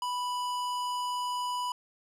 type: tone with hard clipping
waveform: sine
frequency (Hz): 987.8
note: B5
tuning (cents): 0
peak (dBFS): -32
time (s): 0.02-1.72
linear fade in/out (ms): 2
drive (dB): 16
effects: none